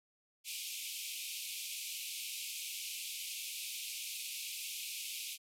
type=band-pass noise; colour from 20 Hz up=pink; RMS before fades=-43 dBFS; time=0.44-5.38 s; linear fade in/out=50 ms; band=2300 to 15000 Hz; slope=96 dB/octave; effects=none